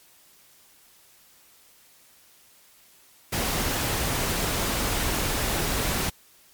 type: noise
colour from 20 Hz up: pink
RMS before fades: -26 dBFS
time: 3.32-6.1 s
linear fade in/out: 10 ms
effects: white hiss -56 dBFS RMS until 6.53 s + MP3 96 kbps